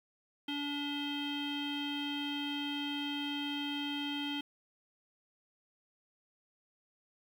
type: tone with low-pass filter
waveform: square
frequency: 287.6 Hz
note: D4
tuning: 36 cents flat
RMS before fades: -37 dBFS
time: 0.48-4.41 s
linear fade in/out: 5 ms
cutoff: 3100 Hz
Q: 9.2
effects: 10-bit